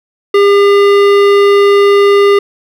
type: tone with hard clipping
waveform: sine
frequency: 402.7 Hz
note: G4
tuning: 47 cents sharp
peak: -6 dBFS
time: 0.34-2.39 s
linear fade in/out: 5 ms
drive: 15 dB
effects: none